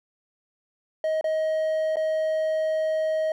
triangle tone with dropouts, 630 Hz, D#5, 21 cents sharp, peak -20 dBFS, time 1.04-3.32 s, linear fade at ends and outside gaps 2 ms, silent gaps 1.211-1.242 / 1.958-1.968 s, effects none

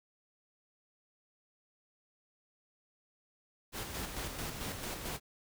pink noise with tremolo, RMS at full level -39 dBFS, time 3.72-5.2 s, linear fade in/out 50 ms, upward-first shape square, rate 4.5 Hz, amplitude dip 40%, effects none

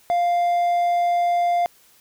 triangle tone, 698.5 Hz, F5, in tune, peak -15 dBFS, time 0.1-1.66 s, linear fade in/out 0 ms, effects white hiss -55 dBFS RMS until 2 s

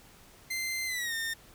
sawtooth tone with pitch glide, 2079 to 1820.4 Hz, C7 to A#6, -12 to -42 cents, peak -28 dBFS, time 0.5-1.34 s, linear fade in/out 10 ms, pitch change -230 cents, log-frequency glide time 0.86-1.14 s, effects pink hiss -56 dBFS RMS until 1.54 s

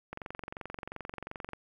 click train, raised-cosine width 0.5 ms, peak -24 dBFS, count 33, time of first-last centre 0.13-1.534 s, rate 22.8 Hz, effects 10-bit

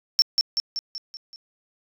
sine tone with echo, 5420 Hz, E8, 47 cents sharp, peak -10 dBFS, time 0.19-0.22 s, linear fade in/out 0 ms, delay 190 ms, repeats 6, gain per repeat -5 dB, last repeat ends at 1.36 s, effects tanh soft clip ceiling -12 dBFS

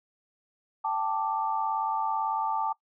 sine chord, G suspended second, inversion none, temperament just, 784 / 882 / 1176 Hz, G5 / A5 / D6, 0 / +4 / +2 cents, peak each -33 / -28 / -32 dBFS, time 0.84-2.73 s, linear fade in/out 10 ms, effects noise-tail reverb RT60 0.1 s tail -21 dB re dry

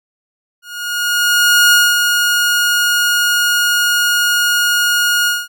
sawtooth tone with ADSR envelope, 1434 Hz, F6, 45 cents sharp, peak -3 dBFS, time 0.62-5.48 s, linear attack 1100 ms, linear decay 230 ms, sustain -5 dB, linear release 210 ms, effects none

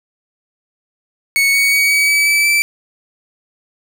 40% pulse tone with pitch steps, 2217 / 2235 / 2253 / 2271 / 2290 / 2308 / 2327 Hz, C#7 / C#7 / C#7 / C#7 / D7 / D7 / D7, 0 / +14 / +28 / +41 / -44 / -31 / -17 cents, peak -10 dBFS, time 1.36-2.62 s, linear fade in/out 0 ms, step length 180 ms, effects none

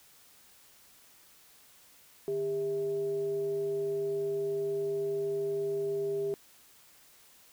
sine tone with frequency modulation, 401.5 Hz, G4, 41 cents sharp, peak -29 dBFS, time 2.28-6.34 s, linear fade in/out 0 ms, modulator 250 Hz, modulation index 0.3, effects white hiss -59 dBFS RMS until 7.52 s

